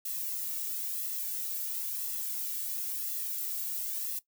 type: noise with flanger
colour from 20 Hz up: violet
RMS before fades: -35 dBFS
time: 0.05-4.19 s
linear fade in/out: 5 ms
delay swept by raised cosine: 1.3 to 1.98 ms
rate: 0.98 Hz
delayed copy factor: -0.6
effects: noise-tail reverb RT60 0.1 s tail -17 dB re dry